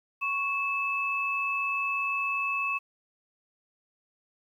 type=tone pair together; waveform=sine; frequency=1108.7 / 2614 Hz; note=C#6 / E7; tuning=0 / -15 cents; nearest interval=octave + minor third; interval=1485 cents; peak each=-31 / -28 dBFS; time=0.21-2.79 s; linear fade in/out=20 ms; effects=10-bit